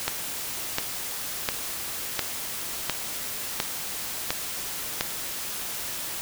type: click train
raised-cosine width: 0.2 ms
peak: -6 dBFS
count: 8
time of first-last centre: 0.08-5.01 s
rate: 1.42 Hz
effects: white hiss -33 dBFS RMS until 6.21 s